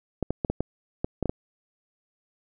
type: clicks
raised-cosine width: 2 ms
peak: -12 dBFS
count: 9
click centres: 0.227 / 0.306 / 0.448 / 0.5 / 0.606 / 1.045 / 1.227 / 1.257 / 1.295 s
effects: none